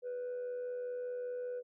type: tone with amplitude modulation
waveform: sine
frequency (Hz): 493.9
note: B4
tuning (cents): 0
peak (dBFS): -33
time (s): 0.02-1.63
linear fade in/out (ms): 50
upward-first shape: sine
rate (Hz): 85.1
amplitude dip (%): 40
effects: tanh soft clip ceiling -35 dBFS